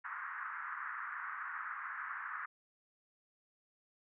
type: band-pass noise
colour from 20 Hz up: pink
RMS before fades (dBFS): -43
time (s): 0.04-2.46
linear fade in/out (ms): 10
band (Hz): 1100 to 1800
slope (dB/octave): 48
effects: none